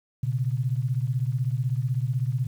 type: beating tone pair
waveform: sine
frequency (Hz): 121.1 / 137.1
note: B2 / C#3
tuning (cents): -34 / -19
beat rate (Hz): 16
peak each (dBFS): -25 / -27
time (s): 0.23-2.47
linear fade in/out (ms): 5
effects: 9-bit